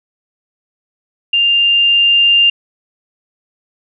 sine tone with level ramp, 2797 Hz, F7, 2 cents sharp, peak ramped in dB -9 to -6 dBFS, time 1.33-2.5 s, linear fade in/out 5 ms, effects none

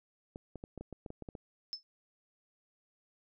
clicks, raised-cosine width 2 ms, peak -30 dBFS, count 11, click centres 0.359 / 0.557 / 0.639 / 0.777 / 0.81 / 0.927 / 1.062 / 1.104 / 1.223 / 1.288 / 1.352 s
sine tone with exponential decay, 5260 Hz, E8, 5 cents flat, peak -32 dBFS, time 1.73-1.83 s, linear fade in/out 0 ms, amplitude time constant 20 ms
effects none

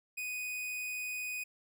45% pulse tone, 2489 Hz, D#7, in tune, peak -36 dBFS, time 0.17-1.44 s, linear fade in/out 10 ms, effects none

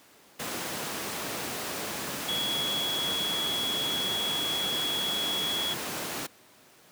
sine tone in noise, 3349 Hz, G#7, 14 cents sharp, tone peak -28 dBFS, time 2.28-5.74 s, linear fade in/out 10 ms, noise pink, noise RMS -33 dBFS, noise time 0.39-6.27 s, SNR +2 dB, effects pink hiss -56 dBFS RMS until 6.91 s + high-pass 200 Hz 12 dB/octave

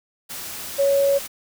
sine tone in noise, 557 Hz, C#5, 8 cents sharp, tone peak -15 dBFS, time 0.78-1.19 s, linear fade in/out 20 ms, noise white, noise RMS -33 dBFS, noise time 0.29-1.28 s, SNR +15 dB, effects none

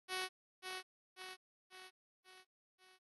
5% pulse tone with echo, 372.2 Hz, F#4, 10 cents sharp, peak -27 dBFS, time 0.08-0.29 s, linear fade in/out 50 ms, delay 540 ms, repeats 5, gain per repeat -5 dB, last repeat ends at 2.99 s, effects AAC 32 kbps

